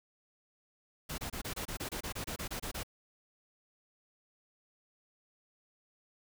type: noise bursts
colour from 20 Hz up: pink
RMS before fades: -39 dBFS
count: 15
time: 1.09-2.834 s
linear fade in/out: 10 ms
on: 92 ms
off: 26 ms
effects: none